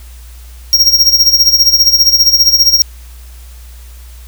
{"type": "tone with tremolo", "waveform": "square", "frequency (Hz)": 5588, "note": "F8", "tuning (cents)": 0, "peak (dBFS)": -3, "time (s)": [0.73, 2.82], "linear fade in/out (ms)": 0, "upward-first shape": "sine", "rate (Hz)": 15, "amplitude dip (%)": 75, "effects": ["added 60 Hz sine -30 dBFS peak until 4.27 s", "white hiss -42 dBFS RMS until 4.27 s"]}